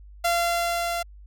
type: tone with level ramp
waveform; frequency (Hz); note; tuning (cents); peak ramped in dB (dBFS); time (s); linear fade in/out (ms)
sawtooth; 687; F5; -29; -16 to -22; 0.24-1.03; 10
effects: added 50 Hz sine -43 dBFS peak until 1.26 s